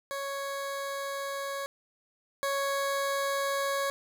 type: tone pair in turn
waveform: 20% pulse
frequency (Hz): 554.4 / 554.4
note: C#5 / C#5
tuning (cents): 0 / 0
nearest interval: unison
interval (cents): 0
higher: neither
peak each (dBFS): -28 / -23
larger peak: second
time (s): 0.11-1.66 / 2.43-3.9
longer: first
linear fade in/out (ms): 0
effects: none